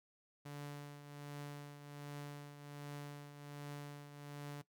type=tone with tremolo; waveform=sawtooth; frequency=144.8 Hz; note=D3; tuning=24 cents flat; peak=-40 dBFS; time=0.45-4.62 s; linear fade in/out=10 ms; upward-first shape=triangle; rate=1.3 Hz; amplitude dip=65%; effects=noise-tail reverb RT60 0.1 s tail -17 dB re dry